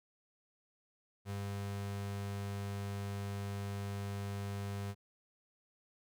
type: tone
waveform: 35% pulse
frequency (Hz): 100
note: G2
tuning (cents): +35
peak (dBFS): -36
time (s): 1.25-4.95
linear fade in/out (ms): 50
effects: none